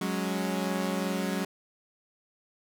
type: chord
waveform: sawtooth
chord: F# suspended second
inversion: none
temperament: equal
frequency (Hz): 185 / 207.7 / 277.2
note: F#3 / G#3 / C#4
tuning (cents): 0 / 0 / 0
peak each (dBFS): -27 / -29 / -31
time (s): 0.01-1.45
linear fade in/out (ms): 5
effects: none